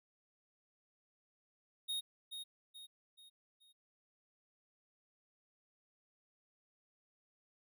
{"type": "tone with echo", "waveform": "square", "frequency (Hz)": 3729, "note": "A#7", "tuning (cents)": 0, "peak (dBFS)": -37, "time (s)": [1.88, 2.01], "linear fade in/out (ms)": 20, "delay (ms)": 430, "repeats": 4, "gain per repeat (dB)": -7, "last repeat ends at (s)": 3.73, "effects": []}